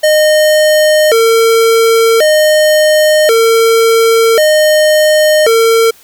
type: tone with vibrato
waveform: square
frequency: 528 Hz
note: C5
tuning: 16 cents sharp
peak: -6 dBFS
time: 0.03-5.91 s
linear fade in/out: 10 ms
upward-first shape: square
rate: 0.46 Hz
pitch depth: 260 cents each way
effects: white hiss -42 dBFS RMS until 6.03 s